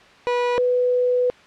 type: tone pair in turn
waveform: 30% pulse / sine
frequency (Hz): 487.8 / 496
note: B4 / B4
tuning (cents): -21 / +7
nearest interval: unison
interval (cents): 28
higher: second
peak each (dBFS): -16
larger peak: neither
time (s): 0.27-0.58 / 0.58-1.3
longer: second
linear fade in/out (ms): 0
effects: white hiss -48 dBFS RMS until 1.46 s + low-pass 3000 Hz 12 dB/octave